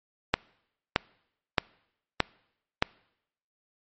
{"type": "click train", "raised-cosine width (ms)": 0.3, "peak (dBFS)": -4, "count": 5, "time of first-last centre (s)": [0.34, 2.824], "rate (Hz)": 1.61, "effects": ["noise-tail reverb RT60 0.8 s tail -25 dB re dry", "MP3 32 kbps"]}